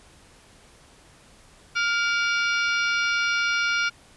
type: harmonic tone with a mistuned harmonic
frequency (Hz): 703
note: F5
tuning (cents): +11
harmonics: 2 / 3 / 4 / 5 / 6 / 7 / 8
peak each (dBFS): -23 / -27 / -32 / -36 / -36 / -38 / -36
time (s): 1.75-3.9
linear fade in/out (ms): 20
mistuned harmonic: 3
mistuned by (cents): +150
effects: pink hiss -53 dBFS RMS until 4.16 s + resampled to 24000 Hz